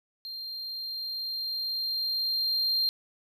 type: tone with level ramp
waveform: triangle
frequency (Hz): 4186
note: C8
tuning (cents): 0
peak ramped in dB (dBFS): -35 to -22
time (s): 0.25-2.89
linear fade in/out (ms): 0
effects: none